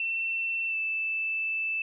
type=tone with pitch glide; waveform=sine; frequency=2691 to 2639 Hz; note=E7 to E7; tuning=+35 to +1 cents; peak=-27 dBFS; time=0-1.82 s; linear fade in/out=2 ms; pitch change=-34 cents; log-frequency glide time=0.67-0.76 s; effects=none